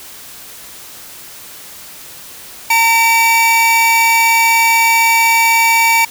45% pulse tone pair together, 912.8 / 2300 Hz, A#5 / D7, -37 / -37 cents, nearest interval octave + major third, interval 1600 cents, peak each -12 / -11 dBFS, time 2.7-6.05 s, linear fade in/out 5 ms, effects white hiss -34 dBFS RMS until 6.1 s

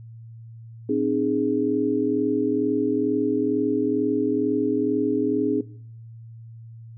sine chord, Ab major, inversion first, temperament equal with one note detuned, 261.6 / 303.8 / 415.3 Hz, C4 / Eb4 / Ab4, 0 / -41 / 0 cents, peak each -24 dBFS, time 0.89-5.61 s, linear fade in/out 5 ms, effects noise-tail reverb RT60 0.6 s tail -19 dB re dry + added 114 Hz sine -39 dBFS peak until 6.97 s

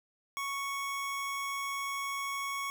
25% pulse tone, 1108.7 Hz, C#6, in tune, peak -30 dBFS, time 0.37-2.7 s, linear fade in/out 0 ms, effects none

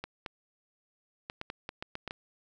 clicks, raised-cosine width 0.3 ms, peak -21 dBFS, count 10, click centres 0.04 / 0.262 / 1.299 / 1.414 / 1.501 / 1.691 / 1.825 / 1.954 / 2.077 / 2.109 s, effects none

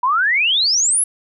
sine exponential sweep, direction up, 959 to 11240 Hz, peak -13 dBFS, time 0.03-1.04 s, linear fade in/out 5 ms, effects none

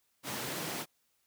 pink high-pass noise, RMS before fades -38 dBFS, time 0.23-0.86 s, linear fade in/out 50 ms, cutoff 140 Hz, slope 24 dB/octave, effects white hiss -75 dBFS RMS until 1.26 s

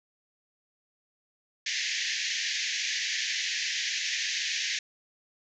pink band-pass noise, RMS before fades -31 dBFS, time 1.66-4.79 s, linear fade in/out 5 ms, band 1700 to 6800 Hz, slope 96 dB/octave, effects none

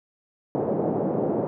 white band-pass noise, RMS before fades -25 dBFS, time 0.55-1.47 s, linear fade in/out 0 ms, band 140 to 600 Hz, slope 24 dB/octave, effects none

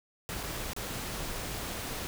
pink noise with dropouts, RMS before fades -37 dBFS, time 0.29-2.07 s, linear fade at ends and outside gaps 0 ms, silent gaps 0.43-0.434 / 0.733-0.764 s, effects none

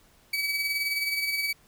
30% pulse tone with tremolo, 2282 Hz, C#7, 50 cents sharp, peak -22 dBFS, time 0.33-1.53 s, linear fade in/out 5 ms, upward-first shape sine, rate 19 Hz, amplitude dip 45%, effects pink hiss -60 dBFS RMS until 1.67 s

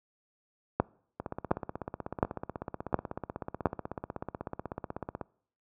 two click trains, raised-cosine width 1 ms, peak -21 / -9 dBFS, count 66 / 5, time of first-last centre 1.2-5.212 / 0.8-3.657 s, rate 16.2 / 1.4 Hz, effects noise-tail reverb RT60 0.6 s tail -25 dB re dry + high-pass 60 Hz 12 dB/octave

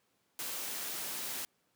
white noise, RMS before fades -39 dBFS, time 0.39-1.45 s, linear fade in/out 0 ms, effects pink hiss -75 dBFS RMS until 1.75 s + high-pass 150 Hz 12 dB/octave

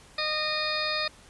harmonic tone, 614 Hz, D#5, 23 cents flat, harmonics 1 / 2 / 3 / 4 / 6 / 7 / 8, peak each -34 / -34 / -34 / -34 / -34 / -34 / -34 dBFS, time 0.18-1.08 s, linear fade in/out 5 ms, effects pink hiss -53 dBFS RMS until 1.29 s + resampled to 24000 Hz

